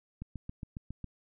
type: click train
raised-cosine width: 5 ms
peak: -27 dBFS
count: 7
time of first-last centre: 0.22-1.043 s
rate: 7.29 Hz
effects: none

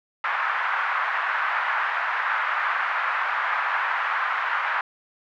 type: band-pass noise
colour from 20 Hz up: white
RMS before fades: -25 dBFS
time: 0.24-4.81 s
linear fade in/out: 2 ms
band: 940 to 1700 Hz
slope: 24 dB/octave
effects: none

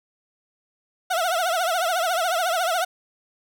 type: tone with vibrato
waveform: 30% pulse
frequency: 696 Hz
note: F5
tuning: 6 cents flat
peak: -18 dBFS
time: 1.1-2.85 s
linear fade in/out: 10 ms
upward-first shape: triangle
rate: 14 Hz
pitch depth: 160 cents each way
effects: none

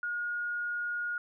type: tone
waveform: sine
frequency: 1435 Hz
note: F6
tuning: 47 cents sharp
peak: -31 dBFS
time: 0.03-1.18 s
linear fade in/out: 2 ms
effects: none

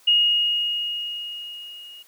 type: tone with level ramp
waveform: sine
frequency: 2869 Hz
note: F7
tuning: 46 cents sharp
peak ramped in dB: -13 to -40 dBFS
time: 0.07-2.03 s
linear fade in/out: 10 ms
effects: white hiss -55 dBFS RMS until 2.07 s + high-pass 300 Hz 12 dB/octave

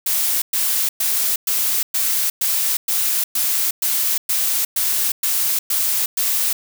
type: noise bursts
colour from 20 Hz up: blue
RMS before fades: -19 dBFS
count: 14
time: 0.06-6.53 s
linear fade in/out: 5 ms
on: 360 ms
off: 110 ms
effects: none

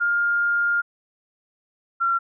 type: tone pair in turn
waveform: sine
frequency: 1408 / 1368.7 Hz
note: F6 / F6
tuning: +14 / -35 cents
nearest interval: unison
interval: 49 cents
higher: first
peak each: -18 dBFS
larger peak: neither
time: 0-0.82 / 2-2.19 s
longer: first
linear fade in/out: 20 ms
effects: none

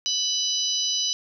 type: harmonic tone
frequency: 992 Hz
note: B5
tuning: 7 cents sharp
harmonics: 3 / 4 / 5 / 6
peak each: -28 / -28 / -28 / -28 dBFS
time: 0.06-1.13 s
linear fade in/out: 0 ms
effects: none

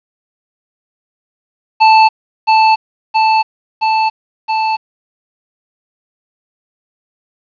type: tone with echo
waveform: square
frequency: 880 Hz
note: A5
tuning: in tune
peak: -5 dBFS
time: 1.8-2.09 s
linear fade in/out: 20 ms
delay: 670 ms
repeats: 4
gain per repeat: -2 dB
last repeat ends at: 4.77 s
effects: resampled to 11025 Hz + 7-bit

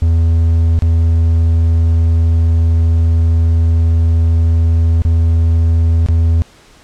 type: tone with dropouts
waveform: triangle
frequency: 82.41 Hz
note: E2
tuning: in tune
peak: -6 dBFS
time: 0.02-6.42 s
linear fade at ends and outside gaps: 0 ms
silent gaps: 0.79-0.822 / 5.02-5.05 / 6.062-6.086 s
effects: pink hiss -44 dBFS RMS until 6.83 s + low-pass 8000 Hz 12 dB/octave

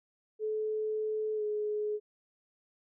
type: tone with pitch glide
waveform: sine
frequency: 431.6 to 421.7 Hz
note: A4 to G#4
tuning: -33 to +26 cents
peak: -30 dBFS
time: 0.39-2 s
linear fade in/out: 50 ms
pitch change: -41 cents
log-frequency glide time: 1.35-1.43 s
effects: none

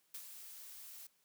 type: noise with ADSR envelope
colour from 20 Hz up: blue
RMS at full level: -45 dBFS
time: 0.14-1.07 s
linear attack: 6 ms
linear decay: 67 ms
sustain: -7 dB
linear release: 5 ms
effects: white hiss -75 dBFS RMS until 1.24 s + high-pass 80 Hz 12 dB/octave

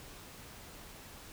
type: silence
effects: pink hiss -51 dBFS RMS until 1.32 s

